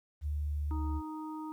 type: tone with pitch glide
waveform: sine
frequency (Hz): 74 to 73.4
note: D2 to D2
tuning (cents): +14 to 0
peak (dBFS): -31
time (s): 0.21-1.02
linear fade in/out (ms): 50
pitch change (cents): -14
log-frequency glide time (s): 0.39-0.72
type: harmonic tone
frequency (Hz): 311.1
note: D#4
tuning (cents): 0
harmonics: 1 / 3 / 4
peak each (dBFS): -39 / -44 / -50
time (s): 0.71-1.52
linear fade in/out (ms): 0
effects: 11-bit